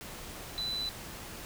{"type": "tone in noise", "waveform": "sine", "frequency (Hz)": 3992, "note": "B7", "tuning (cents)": 18, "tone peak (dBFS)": -32, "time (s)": [0.58, 0.89], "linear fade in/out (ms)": 0, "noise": "pink", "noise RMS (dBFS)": -44, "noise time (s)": [0.01, 1.45], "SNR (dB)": 9, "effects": []}